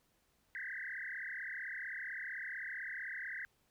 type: tone with frequency modulation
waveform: sine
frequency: 1800 Hz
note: A6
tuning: 39 cents sharp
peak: -40 dBFS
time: 0.55-3.45 s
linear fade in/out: 0 ms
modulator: 35.7 Hz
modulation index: 7
effects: pink hiss -75 dBFS RMS until 3.7 s